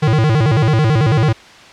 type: tone with vibrato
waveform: square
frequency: 130.81 Hz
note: C3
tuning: in tune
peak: -11 dBFS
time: 0.02-1.33 s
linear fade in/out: 10 ms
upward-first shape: square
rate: 9.1 Hz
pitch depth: 280 cents each way
effects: white hiss -39 dBFS RMS until 1.72 s + low-pass 4000 Hz 12 dB/octave